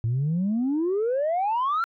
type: exponential sweep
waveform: sine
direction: up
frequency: 109.5 to 1396 Hz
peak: -20 dBFS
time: 0.04-1.84 s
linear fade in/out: 0 ms
effects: tanh soft clip ceiling -19 dBFS